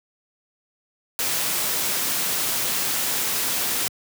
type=noise; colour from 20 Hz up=white; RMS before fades=-24 dBFS; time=1.19-3.88 s; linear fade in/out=0 ms; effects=high-pass 100 Hz 12 dB/octave